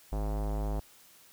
square tone with low-pass filter, 52.1 Hz, G#1, 6 cents sharp, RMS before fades -32 dBFS, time 0.12-0.8 s, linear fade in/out 5 ms, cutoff 790 Hz, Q 2, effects white hiss -58 dBFS RMS until 1.32 s

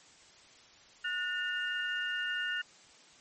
sine tone cluster, 1458 / 1805 / 2822 Hz, F#6 / A6 / F7, -26 / +44 / +17 cents, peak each -34 / -37 / -38 dBFS, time 1.04-2.62 s, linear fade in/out 10 ms, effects white hiss -58 dBFS RMS until 3.2 s + MP3 32 kbps

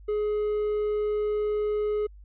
triangle tone, 420.6 Hz, G#4, 22 cents sharp, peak -22 dBFS, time 0.08-2.07 s, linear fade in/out 10 ms, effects added 50 Hz sine -45 dBFS peak until 2.24 s + resampled to 8000 Hz

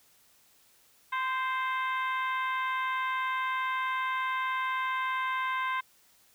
harmonic tone with a mistuned harmonic, 523.3 Hz, C5, in tune, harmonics 2 / 3 / 4 / 5 / 6 / 7, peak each -30 / -35 / -36 / -45 / -47 / -48 dBFS, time 1.12-5.81 s, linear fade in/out 10 ms, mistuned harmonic 2, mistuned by -20 cents, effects white hiss -63 dBFS RMS until 6.34 s

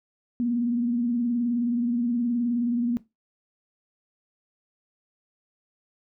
sine tone with vibrato, 239 Hz, A#3, 43 cents sharp, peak -22 dBFS, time 0.4-2.97 s, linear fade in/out 0 ms, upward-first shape sine, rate 19 Hz, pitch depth 53 cents each way, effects noise-tail reverb RT60 0.2 s tail -17 dB re dry

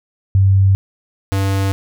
sine / square tone pair in turn, 96.8 / 97.47 Hz, G2 / G2, -21 / -9 cents, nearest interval unison, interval 12 cents, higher second, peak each -8 / -15 dBFS, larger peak first, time 0.35-0.75 / 1.32-1.72 s, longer neither, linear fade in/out 0 ms, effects none

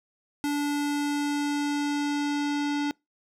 square tone with low-pass filter sweep, 290 Hz, D4, 22 cents flat, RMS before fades -27 dBFS, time 0.44-2.91 s, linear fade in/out 0 ms, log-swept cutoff 12000 to 4900 Hz, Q 1, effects noise-tail reverb RT60 0.2 s tail -25 dB re dry

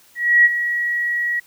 sine tone with ADSR envelope, 1915 Hz, A#6, 46 cents sharp, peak -7 dBFS, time 0.15-1.4 s, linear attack 300 ms, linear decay 31 ms, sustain -11 dB, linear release 9 ms, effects white hiss -52 dBFS RMS until 1.46 s

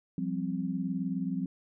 sine chord, F suspended second, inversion none, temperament equal with one note detuned, 174.61 / 193.75 / 261.6 Hz, F3 / G3 / C4, 0 / -20 / 0 cents, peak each -34 dBFS, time 0.18-1.46 s, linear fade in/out 2 ms, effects none

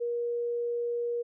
sine tone, 475.5 Hz, A#4, 34 cents sharp, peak -28 dBFS, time 0-1.23 s, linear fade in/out 20 ms, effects none

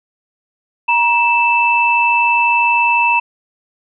sine tone pair together, 947 / 2645 Hz, A#5 / E7, +27 / +5 cents, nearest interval octave + tritone, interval 1778 cents, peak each -13 dBFS, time 0.88-3.2 s, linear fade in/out 10 ms, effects none

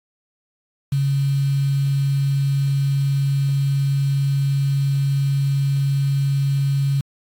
sine tone with quantisation, 138.59 Hz, C#3, in tune, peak -16 dBFS, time 0.92-7.01 s, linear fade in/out 5 ms, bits 6, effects AAC 64 kbps

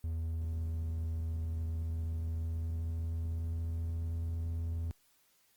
triangle tone with pitch glide, 81.5 to 82.97 Hz, E2 to E2, -19 to +12 cents, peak -31 dBFS, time 0.04-4.91 s, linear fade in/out 0 ms, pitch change +31 cents, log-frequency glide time 1.74-4.04 s, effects white hiss -70 dBFS RMS until 5.56 s + Opus 24 kbps

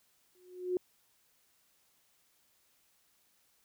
sine tone with exponential growth, 363 Hz, F#4, 33 cents flat, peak -26 dBFS, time 0.35-0.77 s, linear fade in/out 1 ms, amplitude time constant 91 ms, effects white hiss -71 dBFS RMS until 3.64 s

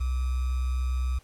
sine tone with sample-and-hold, 63.6 Hz, C2, 48 cents flat, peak -24 dBFS, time 0-1.19 s, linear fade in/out 10 ms, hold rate 1225 Hz, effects pink hiss -59 dBFS RMS until 1.23 s + low-pass 12000 Hz 12 dB/octave

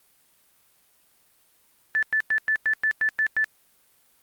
sine tone bursts, 1752 Hz, A6, 8 cents flat, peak -19 dBFS, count 9, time 1.95-3.443 s, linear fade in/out 0 ms, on 77 ms, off 100 ms, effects white hiss -62 dBFS RMS until 4.22 s + Opus 32 kbps

